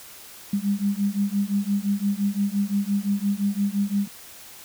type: beating tone pair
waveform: sine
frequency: 198.3 / 204.1 Hz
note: G3 / G#3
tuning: +20 / -30 cents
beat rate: 5.8 Hz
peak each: -24 / -24 dBFS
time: 0.53-4.08 s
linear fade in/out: 5 ms
effects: white hiss -44 dBFS RMS until 4.64 s